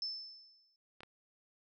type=tone with exponential decay; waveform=sine; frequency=5274 Hz; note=E8; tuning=in tune; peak=-34 dBFS; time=0.02-0.76 s; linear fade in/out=2 ms; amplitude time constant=160 ms
type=clicks; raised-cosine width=0.3 ms; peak=-34 dBFS; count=2; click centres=1.006 / 1.033 s
effects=none